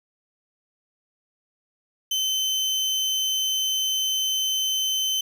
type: tone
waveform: 30% pulse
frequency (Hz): 3070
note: G7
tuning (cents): -37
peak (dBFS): -19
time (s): 2.11-5.21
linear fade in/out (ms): 5
effects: none